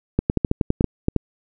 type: clicks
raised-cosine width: 3 ms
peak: -4 dBFS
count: 11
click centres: 0.19 / 0.299 / 0.373 / 0.448 / 0.514 / 0.612 / 0.704 / 0.809 / 0.843 / 1.084 / 1.163 s
effects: none